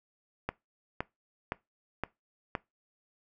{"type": "click train", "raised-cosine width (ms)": 0.5, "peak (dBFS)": -16, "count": 5, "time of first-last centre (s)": [0.49, 2.552], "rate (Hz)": 1.94, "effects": ["noise-tail reverb RT60 0.2 s tail -21 dB re dry"]}